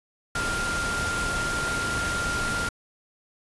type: tone in noise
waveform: sine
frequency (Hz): 1396.9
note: F6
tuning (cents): 0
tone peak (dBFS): -27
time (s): 0.35-2.69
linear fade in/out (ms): 5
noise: pink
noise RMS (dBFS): -30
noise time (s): 0.35-2.69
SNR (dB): 0
effects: resampled to 24000 Hz